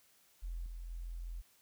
sine tone with level steps, 42.61 Hz, F1, 42 cents flat, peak -38 / -42 / -40 dBFS, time 0.42-1.42 s, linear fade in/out 20 ms, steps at 0.66 / 0.9 s, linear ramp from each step 2 ms, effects white hiss -68 dBFS RMS until 1.61 s

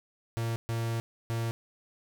45% pulse tone bursts at uneven times, 115.1 Hz, A#2, 22 cents flat, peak -29 dBFS, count 3, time 0.37-0.56 / 0.69-1 / 1.3-1.51 s, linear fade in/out 0 ms, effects none

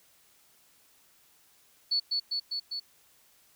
sine tone with echo, 4435 Hz, C#8, in tune, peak -24 dBFS, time 1.91-2 s, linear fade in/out 10 ms, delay 200 ms, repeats 4, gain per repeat -2 dB, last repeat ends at 2.8 s, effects white hiss -63 dBFS RMS until 3.55 s

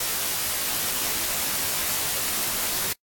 white noise with comb filter, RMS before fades -26 dBFS, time 0-2.93 s, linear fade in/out 5 ms, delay 17 ms, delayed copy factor -1, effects noise-tail reverb RT60 0.1 s tail -26 dB re dry + AAC 64 kbps

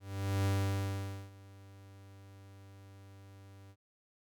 45% pulse tone with ADSR envelope, 98 Hz, G2, in tune, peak -28 dBFS, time 0-3.76 s, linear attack 450 ms, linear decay 850 ms, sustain -24 dB, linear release 58 ms, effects none

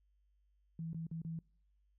sine tone with dropouts, 163.5 Hz, E3, 14 cents flat, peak -39 dBFS, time 0.79-1.39 s, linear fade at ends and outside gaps 2 ms, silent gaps 0.932-0.945 / 1.068-1.113 / 1.218-1.248 s, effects noise-tail reverb RT60 0.6 s tail -26 dB re dry + added 50 Hz sine -70 dBFS peak until 1.98 s

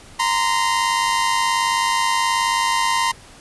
sawtooth tone pair together, 932.3 / 1031 Hz, A#5 / C6, 0 / -26 cents, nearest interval major second, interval 174 cents, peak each -16 dBFS, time 0.19-3.12 s, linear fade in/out 10 ms, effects pink hiss -44 dBFS RMS until 3.4 s + resampled to 24000 Hz

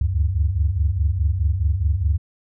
sine tone cluster, 70.6 / 75.4 / 95.4 Hz, C#2 / D2 / G2, +32 / +46 / -47 cents, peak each -21 dBFS, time 0.01-2.18 s, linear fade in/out 5 ms, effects tanh soft clip ceiling -7 dBFS

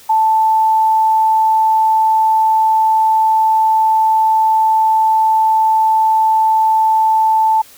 sine tone, 880 Hz, A5, in tune, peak -9 dBFS, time 0.09-7.62 s, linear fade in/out 10 ms, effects white hiss -42 dBFS RMS until 7.77 s

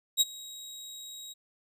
25% pulse tone with ADSR envelope, 3809 Hz, A#7, 37 cents sharp, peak -15 dBFS, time 0.17-1.34 s, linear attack 40 ms, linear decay 28 ms, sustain -23 dB, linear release 20 ms, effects none

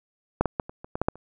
clicks, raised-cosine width 1 ms, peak -6 / -9 / -11 / -24 / -25 / -15 / -10 / -7 / -30 dBFS, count 9, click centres 0.41 / 0.457 / 0.598 / 0.695 / 0.845 / 0.955 / 1.016 / 1.085 / 1.156 s, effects none

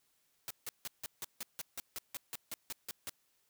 white noise bursts, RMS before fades -41 dBFS, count 15, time 0.48-3.095 s, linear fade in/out 0 ms, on 25 ms, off 160 ms, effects white hiss -75 dBFS RMS until 3.49 s

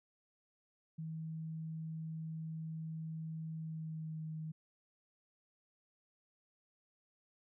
sine tone with pitch glide, 160 to 157.52 Hz, D#3 to D#3, +49 to +22 cents, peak -40 dBFS, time 0.98-4.52 s, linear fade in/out 10 ms, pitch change -27 cents, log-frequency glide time 3.56-4.24 s, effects none

